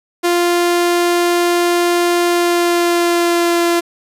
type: tone with pitch glide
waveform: sawtooth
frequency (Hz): 348.4 to 342.8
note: F4 to F4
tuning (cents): -4 to -32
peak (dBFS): -8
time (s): 0.23-3.81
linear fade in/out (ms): 20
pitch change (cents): -28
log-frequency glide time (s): 2.25-3.62
effects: resampled to 32000 Hz + 7-bit